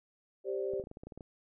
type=chord; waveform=sine; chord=G suspended fourth; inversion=none; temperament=just; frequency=392 / 522.7 / 588 Hz; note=G4 / C5 / D5; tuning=0 / -2 / +2 cents; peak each=-34 / -38 / -40 dBFS; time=0.44-0.84 s; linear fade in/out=50 ms
type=clicks; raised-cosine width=2 ms; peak=-33 dBFS; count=11; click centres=0.736 / 0.798 / 0.839 / 0.871 / 0.914 / 0.971 / 1.035 / 1.07 / 1.122 / 1.176 / 1.208 s
effects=none